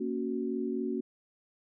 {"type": "chord", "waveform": "sine", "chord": "F# major", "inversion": "first", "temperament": "equal", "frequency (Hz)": [233.1, 277.2, 370], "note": ["A#3", "C#4", "F#4"], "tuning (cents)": [0, 0, 0], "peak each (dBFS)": [-34, -35, -34], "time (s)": [0, 1.01], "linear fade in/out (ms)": 10, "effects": []}